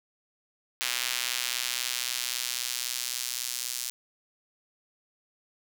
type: tone with high-pass filter sweep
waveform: square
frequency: 61.9 Hz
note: B1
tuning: 5 cents sharp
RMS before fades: -32 dBFS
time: 0.81-3.9 s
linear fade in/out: 0 ms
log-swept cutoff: 2600 to 5600 Hz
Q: 0.89
effects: none